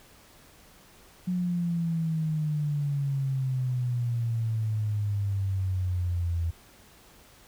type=exponential sweep; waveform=sine; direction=down; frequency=182.4 to 83 Hz; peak=-25 dBFS; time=1.27-6.51 s; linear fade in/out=10 ms; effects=pink hiss -55 dBFS RMS until 7.47 s